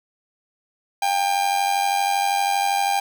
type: tone with amplitude modulation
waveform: 45% pulse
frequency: 799 Hz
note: G5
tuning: 33 cents sharp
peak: -16 dBFS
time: 1.02-3 s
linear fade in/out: 5 ms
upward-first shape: sine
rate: 92.6 Hz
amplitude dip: 60%
effects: none